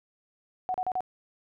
sine tone bursts, 741 Hz, F#5, 2 cents sharp, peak -26 dBFS, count 4, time 0.69-1.006 s, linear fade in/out 0 ms, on 52 ms, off 36 ms, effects none

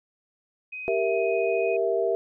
sine tone with pitch glide, 2512 to 2496 Hz, D#7 to D#7, +16 to +5 cents, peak -33 dBFS, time 0.72-1.77 s, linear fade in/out 10 ms, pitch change -11 cents, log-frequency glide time 1.09-1.42 s
sine chord, E diminished, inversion first, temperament equal, 392 / 466.2 / 659.3 Hz, G4 / Bb4 / E5, 0 / 0 / 0 cents, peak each -26 dBFS, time 0.88-2.15 s, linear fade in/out 0 ms
effects none

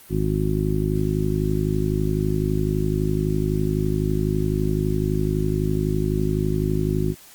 harmonic tone, 51.91 Hz, G#1, in tune, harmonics 1 / 2 / 3 / 4 / 5 / 6 / 7, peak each -26 / -27 / -24 / -30 / -29 / -32 / -26 dBFS, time 0.09-7.15 s, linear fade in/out 50 ms, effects white hiss -47 dBFS RMS until 7.34 s + Opus 32 kbps

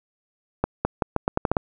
accelerating click train, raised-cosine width 1 ms, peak -6 dBFS, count 9, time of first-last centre 0.64-1.568 s, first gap 210 ms, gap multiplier 0.82, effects none

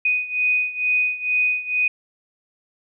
sine beating tone pair, 2489 / 2491.2 Hz, D#7 / D#7, 0 / +2 cents, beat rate 2.2 Hz, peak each -20 / -23 dBFS, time 0.05-1.88 s, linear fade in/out 5 ms, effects none

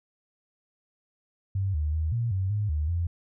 sine tone with pitch steps, 96.9 / 75.6 / 79 / 117.2 / 94.9 / 104.5 / 75.7 / 85.6 Hz, G2 / D#2 / D#2 / A#2 / F#2 / G#2 / D#2 / F2, -20 / -49 / +27 / +10 / +44 / +11 / -47 / -34 cents, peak -24 dBFS, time 1.55-3.07 s, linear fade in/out 5 ms, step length 190 ms, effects none

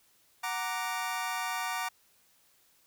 25% pulse chord, Gb augmented, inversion none, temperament equal, 740 / 932.3 / 1174.7 Hz, Gb5 / Bb5 / D6, 0 / 0 / 0 cents, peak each -33 / -32 / -33 dBFS, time 0.43-1.89 s, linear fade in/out 10 ms, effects white hiss -66 dBFS RMS until 2.86 s

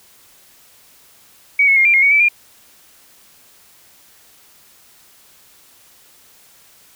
sine tone with pitch steps, 2260 / 2192 / 2131 / 2375 / 2144 / 2238 / 2311 / 2407 Hz, C#7 / C#7 / C7 / D7 / C7 / C#7 / D7 / D7, +33 / -20 / +31 / +19 / +42 / +16 / -28 / +42 cents, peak -9 dBFS, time 1.59-2.286 s, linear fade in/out 5 ms, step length 87 ms, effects white hiss -49 dBFS RMS until 6.95 s

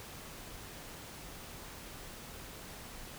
silence, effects pink hiss -48 dBFS RMS until 3.18 s

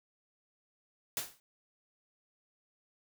white noise with exponential decay, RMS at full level -32 dBFS, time 1.17-1.4 s, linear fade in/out 1 ms, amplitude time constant 48 ms, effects none

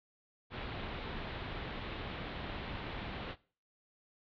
pink low-pass noise, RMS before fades -42 dBFS, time 0.5-3.36 s, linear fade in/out 50 ms, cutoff 3900 Hz, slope 48 dB/octave, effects noise-tail reverb RT60 0.4 s tail -20 dB re dry

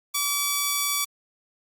5% pulse tone, 1148 Hz, D6, 40 cents flat, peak -11 dBFS, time 0.14-1.05 s, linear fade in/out 10 ms, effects Opus 48 kbps

